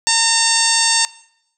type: harmonic tone with a mistuned harmonic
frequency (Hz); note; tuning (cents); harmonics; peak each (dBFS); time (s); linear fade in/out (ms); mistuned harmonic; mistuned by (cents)
911; A#5; -40; 1 / 2 / 3 / 4 / 5 / 6 / 7 / 8 / 9; -21 / -22 / -23 / -24 / -19 / -22 / -21 / -23 / -19; 0.07-1.05; 0; 4; -16
effects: noise-tail reverb RT60 0.7 s tail -19 dB re dry